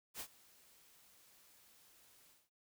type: noise with ADSR envelope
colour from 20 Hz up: white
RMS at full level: -44 dBFS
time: 0.14-2.5 s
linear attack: 61 ms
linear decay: 70 ms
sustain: -22 dB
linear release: 210 ms
effects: none